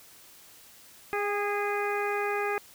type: harmonic tone with a mistuned harmonic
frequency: 410.8 Hz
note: G#4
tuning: 19 cents flat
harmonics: 1 / 2 / 3 / 4 / 5 / 6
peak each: -30 / -33 / -35 / -36 / -37 / -38 dBFS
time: 1.13-2.58 s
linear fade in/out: 0 ms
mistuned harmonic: 2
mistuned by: -19 cents
effects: white hiss -53 dBFS RMS until 2.74 s